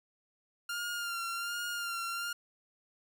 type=tone with vibrato; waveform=sawtooth; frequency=1396.9 Hz; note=F6; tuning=in tune; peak=-31 dBFS; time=0.69-2.33 s; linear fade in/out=5 ms; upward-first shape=sine; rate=1.3 Hz; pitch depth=36 cents each way; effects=none